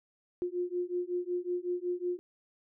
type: beating tone pair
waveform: sine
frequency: 353.2 / 358.6 Hz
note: F4 / F4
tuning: +20 / +46 cents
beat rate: 5.4 Hz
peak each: -34 / -34 dBFS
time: 0.42-2.19 s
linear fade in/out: 0 ms
effects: none